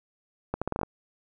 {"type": "accelerating click train", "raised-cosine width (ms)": 1, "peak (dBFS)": -14, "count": 8, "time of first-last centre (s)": [0.54, 0.832], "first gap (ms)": 76, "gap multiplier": 0.79, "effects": []}